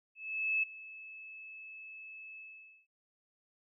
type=tone with ADSR envelope; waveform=sine; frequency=2605 Hz; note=E7; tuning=21 cents flat; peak=-27 dBFS; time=0.15-2.87 s; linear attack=480 ms; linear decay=10 ms; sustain=-19 dB; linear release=490 ms; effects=none